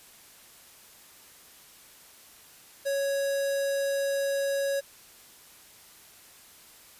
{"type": "tone with notch filter", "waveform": "square", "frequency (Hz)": 554.4, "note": "C#5", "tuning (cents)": 0, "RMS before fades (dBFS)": -28, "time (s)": [2.85, 4.81], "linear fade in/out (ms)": 20, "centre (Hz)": 2500, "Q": 1.6, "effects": ["white hiss -53 dBFS RMS until 6.99 s", "resampled to 32000 Hz"]}